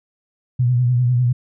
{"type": "tone with vibrato", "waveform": "sine", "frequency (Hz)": 123.47, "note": "B2", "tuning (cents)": 0, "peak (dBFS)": -13, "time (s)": [0.59, 1.33], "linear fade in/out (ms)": 10, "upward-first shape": "sine", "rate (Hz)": 10, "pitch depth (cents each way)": 52, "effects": []}